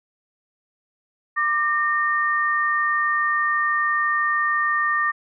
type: tone pair together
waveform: sine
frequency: 1186.8 / 1833 Hz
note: D6 / A#6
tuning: +18 / -30 cents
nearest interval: minor sixth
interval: 752 cents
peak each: -21 dBFS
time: 1.36-5.12 s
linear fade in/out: 20 ms
effects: none